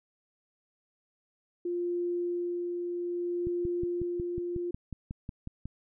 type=tone with tremolo; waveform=sine; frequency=350 Hz; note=F4; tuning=4 cents sharp; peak=-28 dBFS; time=1.65-4.71 s; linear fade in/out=5 ms; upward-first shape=sine; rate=0.63 Hz; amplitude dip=30%
type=click train; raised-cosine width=5 ms; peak=-25 dBFS; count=13; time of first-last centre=3.47-5.656 s; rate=5.49 Hz
effects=none